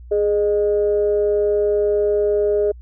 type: tone pair together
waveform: sine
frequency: 415.3 / 613.4 Hz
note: G#4 / D#5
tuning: 0 / -25 cents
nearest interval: perfect fifth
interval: 675 cents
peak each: -15 / -21 dBFS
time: 0.11-2.72 s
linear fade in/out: 10 ms
effects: tanh soft clip ceiling -7 dBFS + added 60 Hz sine -36 dBFS peak until 2.81 s

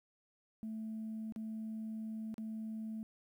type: tone with dropouts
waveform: sine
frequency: 220 Hz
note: A3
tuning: in tune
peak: -38 dBFS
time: 0.63-3.03 s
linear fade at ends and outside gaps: 0 ms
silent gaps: 1.323-1.361 / 2.342-2.381 s
effects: tanh soft clip ceiling -36 dBFS + 12-bit

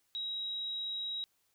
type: tone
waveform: sine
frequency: 3834 Hz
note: A#7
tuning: 48 cents sharp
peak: -35 dBFS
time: 0.15-1.24 s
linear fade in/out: 0 ms
effects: white hiss -75 dBFS RMS until 1.54 s

